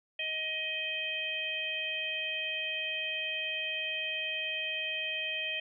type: harmonic tone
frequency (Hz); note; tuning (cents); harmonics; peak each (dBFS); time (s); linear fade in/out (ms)
629; D#5; +19; 1 / 3 / 4 / 5; -44 / -41 / -35 / -36; 0.19-5.6; 5
effects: none